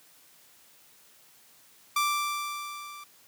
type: tone with level ramp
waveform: sawtooth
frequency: 1174.7 Hz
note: D6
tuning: in tune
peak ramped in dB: -19 to -39 dBFS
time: 1.96-3.04 s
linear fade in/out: 5 ms
effects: white hiss -58 dBFS RMS until 3.27 s + high-pass 100 Hz 12 dB/octave